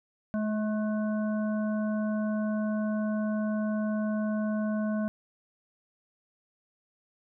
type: harmonic tone with a mistuned harmonic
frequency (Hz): 213.6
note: G#3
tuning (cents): +49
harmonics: 1 / 3 / 5 / 7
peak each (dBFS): -27 / -35 / -44 / -43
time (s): 0.34-5.08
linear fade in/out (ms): 0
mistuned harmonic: 5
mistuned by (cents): +20
effects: none